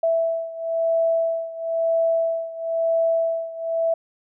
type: beating tone pair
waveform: sine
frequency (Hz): 659.3 / 660.3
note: E5 / E5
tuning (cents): 0 / +3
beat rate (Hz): 1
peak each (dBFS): -21 / -24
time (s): 0.03-3.94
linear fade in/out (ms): 5
effects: none